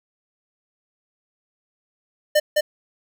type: tone with echo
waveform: square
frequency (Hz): 602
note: D5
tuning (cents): +43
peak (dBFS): -14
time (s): 2.35-2.4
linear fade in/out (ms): 10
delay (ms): 210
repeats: 1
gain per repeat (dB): -2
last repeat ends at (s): 2.61
effects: none